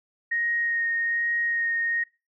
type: tone with vibrato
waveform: sine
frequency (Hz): 1865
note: A#6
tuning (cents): 0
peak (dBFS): -23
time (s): 0.31-2.04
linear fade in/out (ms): 10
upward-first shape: sine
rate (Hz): 1.2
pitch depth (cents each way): 11
effects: noise-tail reverb RT60 0.3 s tail -22 dB re dry